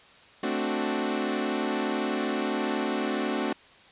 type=chord; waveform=sawtooth; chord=D dominant seventh; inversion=second; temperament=equal; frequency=220 / 261.6 / 293.7 / 370 Hz; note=A3 / C4 / D4 / F#4; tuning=0 / 0 / 0 / 0 cents; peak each=-28 dBFS; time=0.43-3.53 s; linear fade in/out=5 ms; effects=white hiss -53 dBFS RMS until 3.91 s + resampled to 8000 Hz